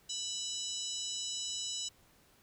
harmonic tone with a mistuned harmonic, 987.8 Hz, B5, in tune, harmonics 3 / 4 / 5 / 6 / 7 / 8, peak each -42 / -42 / -44 / -47 / -43 / -44 dBFS, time 0.09-1.89 s, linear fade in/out 10 ms, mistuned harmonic 5, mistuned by +84 cents, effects pink hiss -65 dBFS RMS until 2.42 s

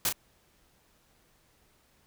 white noise with echo, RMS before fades -27 dBFS, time 0.05-0.09 s, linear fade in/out 2 ms, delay 36 ms, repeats 1, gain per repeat -6 dB, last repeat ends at 0.126 s, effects pink hiss -66 dBFS RMS until 2.06 s

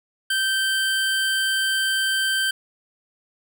25% pulse tone, 1558 Hz, G6, 11 cents flat, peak -16 dBFS, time 0.3-2.51 s, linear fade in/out 5 ms, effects none

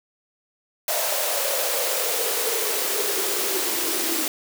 white noise with high-pass filter sweep, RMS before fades -24 dBFS, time 0.88-4.28 s, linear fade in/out 2 ms, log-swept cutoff 620 to 320 Hz, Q 6.6, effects none

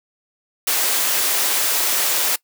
white high-pass noise, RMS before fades -19 dBFS, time 0.67-2.36 s, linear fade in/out 5 ms, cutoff 380 Hz, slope 12 dB/octave, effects noise-tail reverb RT60 0.1 s tail -22 dB re dry

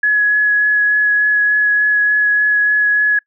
sine tone with vibrato, 1686 Hz, G#6, 26 cents sharp, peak -10 dBFS, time 0.03-3.19 s, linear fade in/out 5 ms, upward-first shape sine, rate 3.4 Hz, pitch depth 11 cents each way, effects noise-tail reverb RT60 0.1 s tail -26 dB re dry

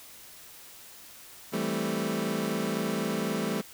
25% pulse chord, A minor seventh, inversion second, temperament equal, 164.81 / 196 / 220 / 261.6 Hz, E3 / G3 / A3 / C4, 0 / 0 / 0 / 0 cents, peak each -32 / -29 / -28 / -33 dBFS, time 1.52-3.62 s, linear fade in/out 20 ms, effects white hiss -49 dBFS RMS until 3.73 s

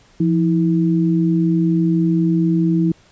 sine tone pair together, 171.3 / 323.4 Hz, F3 / E4, -33 / -33 cents, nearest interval major seventh, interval 1100 cents, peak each -15 / -17 dBFS, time 0.2-2.92 s, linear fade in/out 5 ms, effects pink hiss -52 dBFS RMS until 3.11 s + resampled to 16000 Hz

